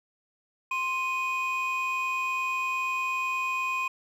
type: tone pair together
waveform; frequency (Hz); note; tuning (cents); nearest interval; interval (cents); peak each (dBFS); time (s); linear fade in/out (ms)
triangle; 1048.6 / 2489; C6 / D#7; +3 / 0; octave + minor third; 1497; -27; 0.71-3.88; 5
effects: tanh soft clip ceiling -19 dBFS